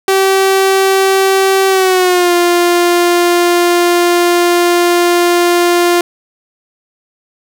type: tone with pitch glide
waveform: sawtooth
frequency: 385.3 to 349.3 Hz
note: G4 to F4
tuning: -30 to 0 cents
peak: -4 dBFS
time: 0.08-6.01 s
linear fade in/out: 2 ms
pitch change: -170 cents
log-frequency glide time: 1.68-2.33 s
effects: none